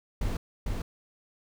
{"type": "noise with echo", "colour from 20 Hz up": "brown", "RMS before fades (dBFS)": -29, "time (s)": [0.21, 0.37], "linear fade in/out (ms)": 5, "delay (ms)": 450, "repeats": 1, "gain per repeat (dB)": -2, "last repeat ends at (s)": 0.82, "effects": []}